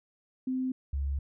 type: tone pair in turn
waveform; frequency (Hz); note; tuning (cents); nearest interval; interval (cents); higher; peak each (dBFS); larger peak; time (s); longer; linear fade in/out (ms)
sine; 258.2 / 69.44; C4 / C#2; -23 / +4; octave + major seventh; 2273; first; -28; neither; 0.47-0.72 / 0.93-1.19; second; 5
effects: none